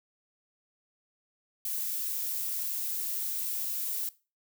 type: noise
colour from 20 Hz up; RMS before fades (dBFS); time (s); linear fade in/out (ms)
violet; -33; 1.65-4.09; 2
effects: noise-tail reverb RT60 0.3 s tail -19 dB re dry